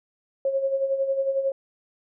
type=tone with tremolo; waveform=sine; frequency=542 Hz; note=C#5; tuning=39 cents flat; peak=-19 dBFS; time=0.45-1.52 s; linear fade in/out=2 ms; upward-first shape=sine; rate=11 Hz; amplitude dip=60%; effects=none